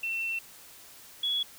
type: tone pair in turn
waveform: sine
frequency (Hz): 2695 / 3370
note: E7 / G#7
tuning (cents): +38 / +25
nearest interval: major third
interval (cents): 387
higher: second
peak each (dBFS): -29 / -26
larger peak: second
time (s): 0.03-0.39 / 1.23-1.43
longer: first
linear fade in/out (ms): 5
effects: white hiss -51 dBFS RMS until 1.58 s